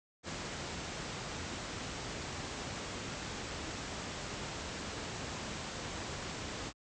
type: low-pass noise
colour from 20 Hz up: pink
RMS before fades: -41 dBFS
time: 0.23-6.73 s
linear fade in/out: 50 ms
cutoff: 7900 Hz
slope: 96 dB/octave
effects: high-pass 60 Hz 12 dB/octave